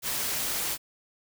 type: noise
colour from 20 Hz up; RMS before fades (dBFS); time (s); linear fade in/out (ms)
white; -30; 0.02-0.78; 50
effects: none